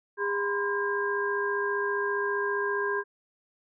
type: tone cluster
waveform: sine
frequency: 405.6 / 977 / 1032 / 1611 Hz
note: G#4 / B5 / C6 / G6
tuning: -41 / -19 / -24 / +47 cents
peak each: -29 / -38 / -33 / -30 dBFS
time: 0.17-3.04 s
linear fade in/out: 50 ms
effects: none